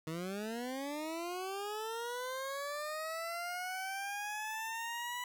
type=linear sweep; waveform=20% pulse; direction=up; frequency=155 to 987.8 Hz; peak=-33 dBFS; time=0.07-5.24 s; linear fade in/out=2 ms; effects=11-bit